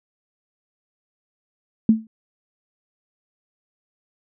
sine tone with exponential decay, 221.2 Hz, A3, 9 cents sharp, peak -7 dBFS, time 1.89-2.07 s, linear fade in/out 2 ms, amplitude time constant 37 ms, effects none

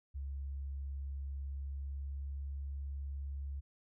sine tone with pitch glide, 69 to 69.6 Hz, C#2 to C#2, -7 to +8 cents, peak -38 dBFS, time 0.14-3.61 s, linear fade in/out 20 ms, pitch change +15 cents, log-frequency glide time 1.5-2.49 s, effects none

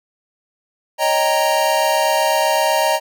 square chord, Eb dominant seventh, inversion third, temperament equal, 554.4 / 622.3 / 784 / 932.3 Hz, Db5 / Eb5 / G5 / Bb5, 0 / 0 / 0 / 0 cents, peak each -24 / -19 / -23 / -19 dBFS, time 0.98-3 s, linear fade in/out 50 ms, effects none

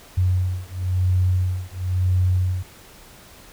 sine beating tone pair, 91.1 / 92.08 Hz, F#2 / F#2, -26 / -8 cents, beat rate 0.98 Hz, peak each -21 dBFS, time 0.17-2.63 s, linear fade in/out 10 ms, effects pink hiss -46 dBFS RMS until 3.52 s

